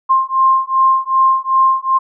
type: beating tone pair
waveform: sine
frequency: 1056 / 1058.6 Hz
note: C6 / C6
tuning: +16 / +20 cents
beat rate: 2.6 Hz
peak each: -13 dBFS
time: 0.09-1.99 s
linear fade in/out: 20 ms
effects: none